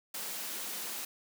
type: high-pass noise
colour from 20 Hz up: white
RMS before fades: -39 dBFS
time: 0.14-1.05 s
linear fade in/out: 5 ms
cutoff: 170 Hz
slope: 96 dB/octave
effects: none